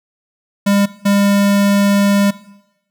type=tone pair in turn; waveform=square; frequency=200.9 / 200.9 Hz; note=G3 / G3; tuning=+43 / +43 cents; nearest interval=unison; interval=0 cents; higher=neither; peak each=-11 dBFS; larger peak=neither; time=0.66-0.86 / 1.05-2.31 s; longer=second; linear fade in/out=10 ms; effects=noise-tail reverb RT60 0.9 s tail -18 dB re dry